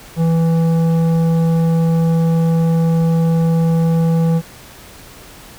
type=tone with tanh clipping; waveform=triangle; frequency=164.81 Hz; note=E3; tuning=in tune; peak=-13 dBFS; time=0.16-4.42 s; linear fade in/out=50 ms; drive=15 dB; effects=pink hiss -39 dBFS RMS until 5.58 s